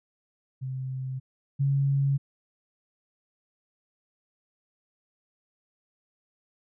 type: tone pair in turn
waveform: sine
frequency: 130.81 / 138.63 Hz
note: C3 / C#3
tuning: 0 / 0 cents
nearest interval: minor second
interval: 100 cents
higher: second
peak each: -30 / -21 dBFS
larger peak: second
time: 0.61-1.2 / 1.59-2.18 s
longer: neither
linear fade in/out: 20 ms
effects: none